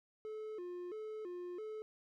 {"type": "tone with vibrato", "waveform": "triangle", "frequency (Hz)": 392, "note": "G4", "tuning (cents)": 0, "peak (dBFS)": -40, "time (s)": [0.25, 1.82], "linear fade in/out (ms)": 0, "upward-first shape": "square", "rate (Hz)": 1.5, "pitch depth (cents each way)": 170, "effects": []}